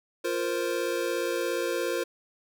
square chord, F suspended fourth, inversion none, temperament equal, 349.2 / 466.2 / 523.3 Hz, F4 / Bb4 / C5, 0 / 0 / 0 cents, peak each -32 dBFS, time 0.24-2.04 s, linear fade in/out 10 ms, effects none

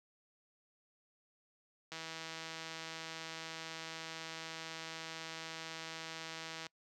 click train, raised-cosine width 0.2 ms, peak -27 dBFS, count 770, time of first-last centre 1.92-6.667 s, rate 162 Hz, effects noise-tail reverb RT60 0.1 s tail -26 dB re dry + high-pass 100 Hz 12 dB/octave

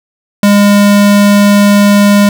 square tone, 203.6 Hz, G#3, 34 cents flat, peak -4 dBFS, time 0.43-2.29 s, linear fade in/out 2 ms, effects none

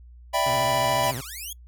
square chord, E minor seventh, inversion third, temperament equal, 587.3 / 659.3 / 784 / 987.8 Hz, D5 / E5 / G5 / B5, 0 / 0 / 0 / 0 cents, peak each -29 / -27 / -28 / -26 dBFS, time 0.33-1.12 s, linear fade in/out 20 ms
sawtooth tone with vibrato, 125.6 Hz, B2, 30 cents sharp, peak -27 dBFS, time 0.46-1.21 s, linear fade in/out 5 ms, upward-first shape square, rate 14 Hz, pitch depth 120 cents each way
5% pulse linear two-way sweep, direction down then up, 3395 to 1056 to 3395 Hz, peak -25 dBFS, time 1.03-1.53 s, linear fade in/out 5 ms, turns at 1.23 s
effects noise-tail reverb RT60 0.1 s tail -25 dB re dry + added 60 Hz sine -44 dBFS peak until 1.67 s

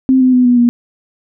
sine tone with pitch steps, 261.6 / 255.9 / 250.4 / 244.9 / 239.6 Hz, C4 / C4 / B3 / B3 / A#3, 0 / -38 / +24 / -14 / +48 cents, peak -6 dBFS, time 0.09-0.69 s, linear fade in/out 0 ms, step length 120 ms, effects none

